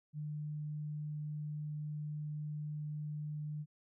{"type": "tone", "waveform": "sine", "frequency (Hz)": 150.3, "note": "D3", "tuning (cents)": 40, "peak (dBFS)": -38, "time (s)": [0.13, 3.66], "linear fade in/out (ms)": 50, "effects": []}